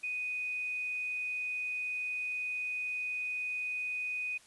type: tone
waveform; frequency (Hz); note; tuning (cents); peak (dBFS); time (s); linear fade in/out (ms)
sine; 2489; D#7; 0; -33; 0.03-4.38; 10
effects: white hiss -60 dBFS RMS until 4.46 s + resampled to 24000 Hz